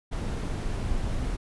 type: noise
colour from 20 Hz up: brown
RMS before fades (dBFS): -29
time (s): 0.11-1.37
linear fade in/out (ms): 20
effects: resampled to 24000 Hz